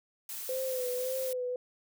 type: noise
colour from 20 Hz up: blue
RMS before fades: -40 dBFS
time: 0.29-1.33 s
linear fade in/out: 2 ms
type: tone with vibrato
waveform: sine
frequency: 510 Hz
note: C5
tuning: 44 cents flat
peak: -31 dBFS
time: 0.49-1.56 s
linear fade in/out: 2 ms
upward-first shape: sine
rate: 1.8 Hz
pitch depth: 50 cents each way
effects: none